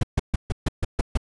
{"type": "noise bursts", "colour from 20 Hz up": "brown", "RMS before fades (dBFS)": -19, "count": 8, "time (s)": [0.01, 1.174], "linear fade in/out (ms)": 5, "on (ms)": 23, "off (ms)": 140, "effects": ["resampled to 24000 Hz"]}